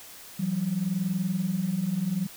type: tone pair together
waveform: sine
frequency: 169.18 / 189.9 Hz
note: E3 / F#3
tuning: +45 / +45 cents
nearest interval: major second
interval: 200 cents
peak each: -29 / -26 dBFS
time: 0.39-2.27 s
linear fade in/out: 10 ms
effects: tanh soft clip ceiling -17 dBFS + white hiss -46 dBFS RMS until 2.36 s